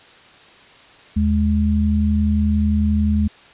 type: tone pair together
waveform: sine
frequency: 78.66 / 210 Hz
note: D#2 / G#3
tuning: +19 / +19 cents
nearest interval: octave + perfect fourth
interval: 1700 cents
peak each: -17 dBFS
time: 1.16-3.28 s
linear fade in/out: 10 ms
effects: white hiss -46 dBFS RMS until 3.53 s + resampled to 8000 Hz